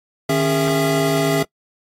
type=tone cluster; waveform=square; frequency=153.6 / 274.4 / 407.7 / 665 Hz; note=D#3 / C#4 / G#4 / E5; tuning=-22 / -17 / -32 / +15 cents; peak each=-22 dBFS; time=0.29-1.43 s; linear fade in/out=5 ms; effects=noise-tail reverb RT60 0.1 s tail -23 dB re dry + AAC 48 kbps